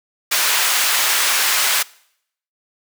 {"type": "high-pass noise", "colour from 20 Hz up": "pink", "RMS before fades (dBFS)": -17, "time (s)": [0.31, 1.83], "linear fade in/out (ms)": 10, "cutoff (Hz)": 1300, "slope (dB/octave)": 12, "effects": ["noise-tail reverb RT60 0.7 s tail -23 dB re dry"]}